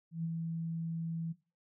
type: tone with ADSR envelope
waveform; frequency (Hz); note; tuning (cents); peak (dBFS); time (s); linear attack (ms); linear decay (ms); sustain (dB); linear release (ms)
sine; 164.81; E3; 0; -32; 0.11-1.33; 130; 32; -3; 17
effects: noise-tail reverb RT60 0.3 s tail -17 dB re dry